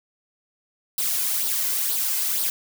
blue noise with flanger, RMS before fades -24 dBFS, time 0.98-2.5 s, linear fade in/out 2 ms, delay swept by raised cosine 0.21 to 2.01 ms, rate 2.1 Hz, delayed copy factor +0.6, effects none

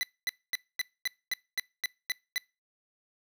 25% pulse tone bursts, 1994 Hz, B6, 16 cents sharp, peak -24 dBFS, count 10, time 0.01-2.38 s, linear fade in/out 0 ms, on 21 ms, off 240 ms, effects noise-tail reverb RT60 0.3 s tail -25 dB re dry

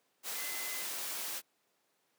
sine tone in noise, 2039 Hz, C7, 45 cents flat, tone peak -44 dBFS, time 0.34-0.86 s, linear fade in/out 50 ms, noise white, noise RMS -39 dBFS, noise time 0.23-1.42 s, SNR -8 dB, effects pink hiss -75 dBFS RMS until 2.18 s + high-pass 300 Hz 12 dB/octave

